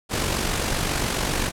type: noise with amplitude modulation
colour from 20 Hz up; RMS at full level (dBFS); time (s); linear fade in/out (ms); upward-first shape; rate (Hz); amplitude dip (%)
pink; -22; 0.09-1.52; 50; sine; 47.5; 50
effects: low-pass 11000 Hz 12 dB/octave